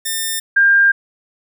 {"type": "tone pair in turn", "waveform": ["5% pulse", "sine"], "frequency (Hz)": [1800, 1600.3], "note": ["A6", "G6"], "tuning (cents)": [39, 35], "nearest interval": "major second", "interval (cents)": 204, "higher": "first", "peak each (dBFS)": -8, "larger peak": "neither", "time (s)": [[0.05, 0.4], [0.56, 0.92]], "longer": "second", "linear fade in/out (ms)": 10, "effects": []}